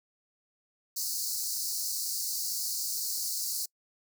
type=high-pass noise; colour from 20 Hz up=pink; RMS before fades=-33 dBFS; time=0.96-3.66 s; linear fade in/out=10 ms; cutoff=4300 Hz; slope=96 dB/octave; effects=noise-tail reverb RT60 0.1 s tail -26 dB re dry